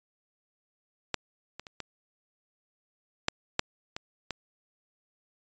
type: clicks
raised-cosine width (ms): 0.2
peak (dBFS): -10 / -22 / -27 / -19 / -7 / -6 / -18 / -15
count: 8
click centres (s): 1.143 / 1.596 / 1.668 / 1.803 / 3.284 / 3.594 / 3.965 / 4.307
effects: resampled to 16000 Hz